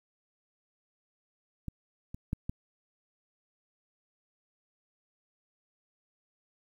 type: clicks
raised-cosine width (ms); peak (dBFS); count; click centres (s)
5; -24 / -28 / -18 / -21; 4; 1.683 / 2.145 / 2.331 / 2.495
effects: 10-bit